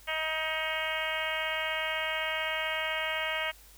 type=harmonic tone; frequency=315.8 Hz; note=D#4; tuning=26 cents sharp; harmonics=2 / 3 / 4 / 5 / 6 / 7 / 8 / 9 / 10; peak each=-37 / -40 / -40 / -39 / -37 / -35 / -41 / -38 / -41 dBFS; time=0.07-3.52 s; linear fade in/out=20 ms; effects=added 50 Hz sine -56 dBFS peak until 3.77 s + white hiss -56 dBFS RMS until 3.77 s